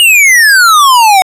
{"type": "exponential sweep", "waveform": "square", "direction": "down", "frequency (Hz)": [2912, 735], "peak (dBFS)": -3, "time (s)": [0, 1.22], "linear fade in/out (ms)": 0, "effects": ["resampled to 32000 Hz"]}